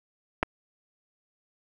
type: clicks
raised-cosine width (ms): 0.5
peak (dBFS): -8 / -16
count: 2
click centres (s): 0.429 / 0.432
effects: none